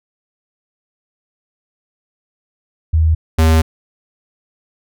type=tone pair in turn; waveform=sine / square; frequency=79.8 / 80.26 Hz; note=D#2 / E2; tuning=+44 / -46 cents; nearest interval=unison; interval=10 cents; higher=second; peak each=-9 dBFS; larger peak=neither; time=2.93-3.15 / 3.38-3.62 s; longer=second; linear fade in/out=10 ms; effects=none